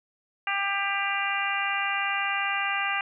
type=harmonic tone; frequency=397.2 Hz; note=G4; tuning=23 cents sharp; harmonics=2 / 3 / 4 / 5 / 6 / 7; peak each=-32 / -32 / -32 / -32 / -32 / -32 dBFS; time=0.47-3.01 s; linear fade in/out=2 ms; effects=none